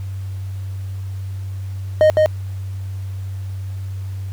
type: tone with echo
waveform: triangle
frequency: 619 Hz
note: D#5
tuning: 9 cents flat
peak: -6 dBFS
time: 2.01-2.1 s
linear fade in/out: 0 ms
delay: 160 ms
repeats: 1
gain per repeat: -2 dB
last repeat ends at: 2.26 s
effects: added 96 Hz sine -24 dBFS peak until 4.32 s + pink hiss -48 dBFS RMS until 4.32 s